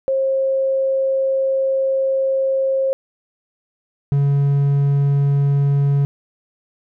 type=tone pair in turn; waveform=sine / triangle; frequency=535 / 140.97 Hz; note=C5 / C#3; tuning=+38 / +29 cents; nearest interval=octave + major seventh; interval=2309 cents; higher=first; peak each=-15 / -11 dBFS; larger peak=second; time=0.08-2.93 / 4.12-6.05 s; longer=first; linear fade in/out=0 ms; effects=none